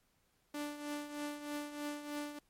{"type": "tone with tremolo", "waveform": "sawtooth", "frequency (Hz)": 293.7, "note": "D4", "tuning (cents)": 0, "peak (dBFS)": -33, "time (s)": [0.54, 2.39], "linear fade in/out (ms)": 5, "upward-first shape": "triangle", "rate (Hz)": 3.2, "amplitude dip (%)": 70, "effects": ["pink hiss -75 dBFS RMS until 2.49 s", "MP3 64 kbps"]}